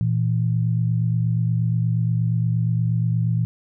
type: tone pair together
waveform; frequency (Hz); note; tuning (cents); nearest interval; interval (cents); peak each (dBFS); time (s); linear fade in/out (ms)
sine; 116.36 / 164.81; A#2 / E3; -3 / 0; tritone; 603; -19 / -23; 0.01-3.45; 0
effects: none